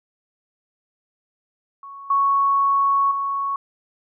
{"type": "tone with level steps", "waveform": "sine", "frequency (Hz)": 1109, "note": "C#6", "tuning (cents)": 0, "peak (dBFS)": [-35, -15, -21], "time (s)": [1.83, 3.56], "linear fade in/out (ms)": 2, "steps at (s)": [2.1, 3.11], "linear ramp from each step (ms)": 5, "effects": []}